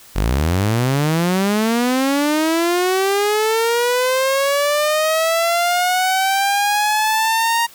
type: linear sweep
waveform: sawtooth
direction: up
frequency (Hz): 43.65 to 938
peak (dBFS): -11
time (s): 0.15-7.67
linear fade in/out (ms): 20
effects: white hiss -44 dBFS RMS until 7.74 s